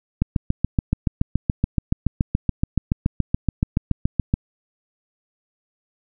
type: click train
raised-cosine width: 5 ms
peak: -5 dBFS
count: 30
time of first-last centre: 0.22-4.339 s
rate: 7.04 Hz
effects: none